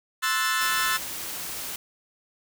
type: chord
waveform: sawtooth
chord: F# half-diminished seventh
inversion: second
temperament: equal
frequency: 1046.5 / 1318.5 / 1480 / 1760 Hz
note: C6 / E6 / F#6 / A6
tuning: 0 / 0 / 0 / 0 cents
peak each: -27 / -24 / -27 / -23 dBFS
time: 0.22-0.98 s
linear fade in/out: 20 ms
type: noise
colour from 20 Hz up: white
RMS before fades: -34 dBFS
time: 0.61-1.76 s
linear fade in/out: 2 ms
effects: none